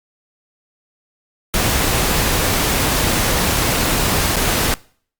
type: noise with dropouts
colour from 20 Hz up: pink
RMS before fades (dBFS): -17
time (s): 1.54-4.74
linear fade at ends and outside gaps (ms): 0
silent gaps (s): 4.359-4.366
effects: noise-tail reverb RT60 0.5 s tail -23 dB re dry + Opus 48 kbps